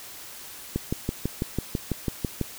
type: click train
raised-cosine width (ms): 3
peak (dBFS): -12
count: 11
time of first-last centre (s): 0.76-2.413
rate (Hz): 6.05
effects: white hiss -42 dBFS RMS until 2.58 s